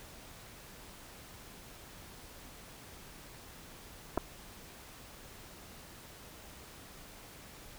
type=clicks; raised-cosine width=1 ms; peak=-17 dBFS; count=2; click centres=4.175 / 4.178 s; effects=pink hiss -52 dBFS RMS until 7.78 s